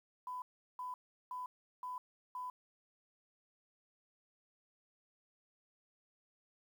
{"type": "tone bursts", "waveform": "sine", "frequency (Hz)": 1000, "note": "B5", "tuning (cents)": 21, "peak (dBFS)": -40, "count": 5, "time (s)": [0.27, 2.5], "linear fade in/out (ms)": 2, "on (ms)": 150, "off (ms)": 370, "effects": ["11-bit"]}